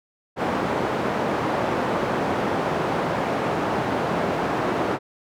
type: band-pass noise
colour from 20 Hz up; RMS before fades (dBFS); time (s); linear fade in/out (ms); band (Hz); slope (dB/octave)
white; -24; 0.36-4.99; 50; 130 to 840; 12
effects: none